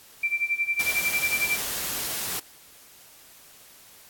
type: tone with tremolo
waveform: sine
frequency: 2349 Hz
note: D7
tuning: in tune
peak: -20 dBFS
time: 0.23-1.58 s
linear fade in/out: 5 ms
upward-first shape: sine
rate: 11 Hz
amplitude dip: 85%
type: noise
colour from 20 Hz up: white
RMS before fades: -30 dBFS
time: 0.79-2.4 s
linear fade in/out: 10 ms
effects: white hiss -51 dBFS RMS until 4.09 s + AAC 64 kbps